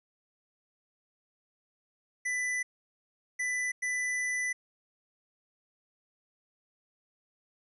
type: tone bursts at uneven times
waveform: square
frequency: 1992 Hz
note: B6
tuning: 14 cents sharp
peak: -30 dBFS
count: 3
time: 2.25-2.63 / 3.39-3.72 / 3.82-4.53 s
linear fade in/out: 10 ms
effects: resampled to 24000 Hz